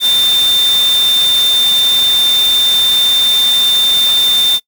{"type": "tone in noise", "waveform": "sine", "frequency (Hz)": 3590, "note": "A7", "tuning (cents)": 34, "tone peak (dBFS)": -8, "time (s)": [0, 4.6], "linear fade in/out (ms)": 50, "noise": "white", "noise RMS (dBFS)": -21, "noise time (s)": [0, 4.6], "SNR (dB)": 10, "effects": ["noise-tail reverb RT60 0.1 s tail -22 dB re dry"]}